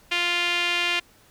sawtooth tone with band-pass filter, 349.2 Hz, F4, in tune, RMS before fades -24 dBFS, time 0.11-1 s, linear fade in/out 10 ms, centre 2700 Hz, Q 2.9, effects pink hiss -56 dBFS RMS until 1.3 s

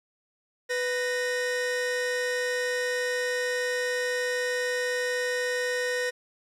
45% pulse tone pair together, 496.1 / 1852 Hz, B4 / A#6, +8 / -12 cents, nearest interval octave + major seventh, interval 2280 cents, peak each -28 / -30 dBFS, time 0.69-6.11 s, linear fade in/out 20 ms, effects low-pass 9000 Hz 12 dB/octave + 10-bit

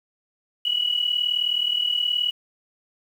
sine tone pair together, 2921 / 2960 Hz, F#7 / F#7, -23 / 0 cents, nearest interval unison, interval 23 cents, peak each -22 / -25 dBFS, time 0.65-2.31 s, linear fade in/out 5 ms, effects 8-bit

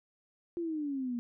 sine exponential sweep, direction down, 349.2 to 234.7 Hz, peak -32 dBFS, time 0.57-1.19 s, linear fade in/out 0 ms, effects none

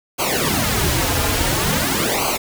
pink noise with flanger, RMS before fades -19 dBFS, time 0.18-2.38 s, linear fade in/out 20 ms, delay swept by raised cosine 0.55 to 5.35 ms, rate 0.48 Hz, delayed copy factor -0.85, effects none

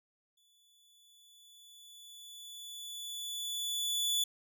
sawtooth tone with exponential growth, 3457 Hz, A7, 31 cents flat, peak -25 dBFS, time 0.37-4.24 s, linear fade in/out 5 ms, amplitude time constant 840 ms, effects none

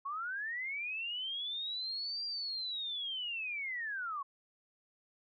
sine linear two-way sweep, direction up then down, 1077 to 4781 to 1077 Hz, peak -36 dBFS, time 0.05-4.23 s, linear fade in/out 10 ms, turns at 2.25 s, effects none

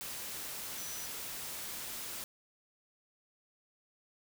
sine tone in noise, 5920 Hz, F#8, in tune, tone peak -45 dBFS, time 0.78-1.06 s, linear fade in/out 0 ms, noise white, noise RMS -42 dBFS, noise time 0.01-2.24 s, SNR -6 dB, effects none

